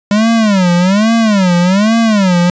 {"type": "tone with vibrato", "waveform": "square", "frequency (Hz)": 200, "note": "G3", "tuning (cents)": 35, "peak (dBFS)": -8, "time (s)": [0.11, 2.5], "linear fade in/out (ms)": 2, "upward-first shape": "sine", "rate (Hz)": 1.2, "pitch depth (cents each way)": 240, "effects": ["resampled to 16000 Hz", "7-bit"]}